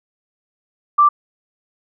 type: tone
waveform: sine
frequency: 1174.7 Hz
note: D6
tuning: in tune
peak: -8 dBFS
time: 0.98-1.09 s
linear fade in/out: 10 ms
effects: none